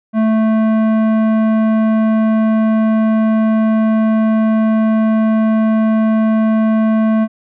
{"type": "tone with tanh clipping", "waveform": "sine", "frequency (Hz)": 220, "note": "A3", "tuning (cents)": 0, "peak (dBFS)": -12, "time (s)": [0.13, 7.28], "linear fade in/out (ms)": 50, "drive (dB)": 14, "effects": []}